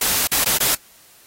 white noise with dropouts, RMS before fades -18 dBFS, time 0.01-0.75 s, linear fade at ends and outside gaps 5 ms, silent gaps 0.273-0.315 / 0.443-0.458 / 0.577-0.602 s, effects white hiss -50 dBFS RMS until 1.26 s + AAC 48 kbps

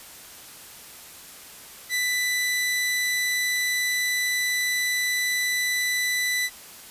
sawtooth tone, 1989 Hz, B6, 12 cents sharp, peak -19 dBFS, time 1.89-6.5 s, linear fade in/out 50 ms, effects white hiss -44 dBFS RMS until 6.9 s + resampled to 32000 Hz

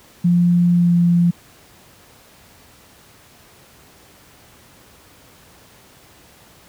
sine tone with pitch glide, 174.61 to 172.9 Hz, F3 to F3, 0 to -17 cents, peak -11 dBFS, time 0.24-1.31 s, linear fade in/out 10 ms, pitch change -17 cents, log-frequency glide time 0.73-0.94 s, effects pink hiss -48 dBFS RMS until 6.68 s + high-pass 60 Hz 12 dB/octave

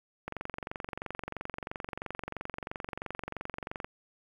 click train, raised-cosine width 0.5 ms, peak -21 dBFS, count 83, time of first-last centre 0.28-3.845 s, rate 23 Hz, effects 9-bit

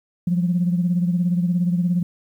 sine beating tone pair, 174.61 / 191.61 Hz, F3 / G3, 0 / -39 cents, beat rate 17 Hz, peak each -17 / -25 dBFS, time 0.27-2.03 s, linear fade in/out 5 ms, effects tanh soft clip ceiling -10 dBFS + 9-bit

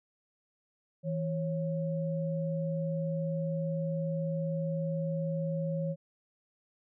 sine tone pair together, 162.92 / 548 Hz, E3 / C#5, -20 / -20 cents, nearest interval octave + major sixth, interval 2100 cents, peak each -31 / -35 dBFS, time 1.03-5.96 s, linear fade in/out 50 ms, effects none

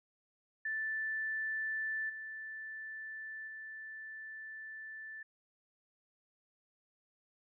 sine tone with level steps, 1760 Hz, A6, in tune, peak -34 / -42 / -44 dBFS, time 0.65-5.23 s, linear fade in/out 5 ms, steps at 2.09 / 3.47 s, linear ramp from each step 10 ms, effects none

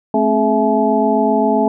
sine tone cluster, 217.4 / 265 / 423.6 / 661 / 854 Hz, A3 / C4 / G#4 / E5 / G#5, -21 / +22 / +34 / +5 / +48 cents, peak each -18 dBFS, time 0.14-1.68 s, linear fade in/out 2 ms, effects none

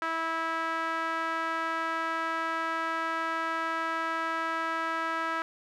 sawtooth tone with band-pass filter, 326.5 Hz, E4, 17 cents flat, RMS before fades -31 dBFS, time 0.02-5.42 s, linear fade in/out 0 ms, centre 1400 Hz, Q 2.7, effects none

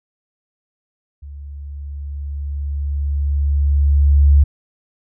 sine tone with level ramp, 71.3 Hz, C#2, 49 cents sharp, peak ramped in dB -31 to -6 dBFS, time 1.22-4.44 s, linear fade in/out 10 ms, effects none

